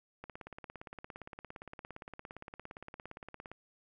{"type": "click train", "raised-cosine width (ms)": 0.5, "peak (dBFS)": -30, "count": 58, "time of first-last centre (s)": [0.24, 3.516], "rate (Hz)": 17.4, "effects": []}